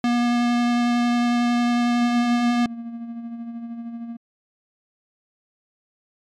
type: tone with vibrato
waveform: square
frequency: 240 Hz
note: B3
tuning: 49 cents flat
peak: -18 dBFS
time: 0.04-2.66 s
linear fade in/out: 2 ms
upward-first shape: triangle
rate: 11 Hz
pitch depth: 10 cents each way
type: tone with tremolo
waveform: triangle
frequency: 233.1 Hz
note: A#3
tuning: in tune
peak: -26 dBFS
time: 2.01-4.17 s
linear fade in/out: 10 ms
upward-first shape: sine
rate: 13 Hz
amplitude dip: 45%
effects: low-pass 5000 Hz 12 dB/octave + MP3 96 kbps